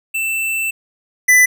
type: tone pair in turn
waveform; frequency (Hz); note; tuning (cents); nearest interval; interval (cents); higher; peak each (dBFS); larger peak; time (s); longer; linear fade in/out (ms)
square; 2665 / 1996.5; E7 / B6; +18 / +18; perfect fourth; 500; first; -18 / -8; second; 0.14-0.71 / 1.28-1.46; first; 10
effects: none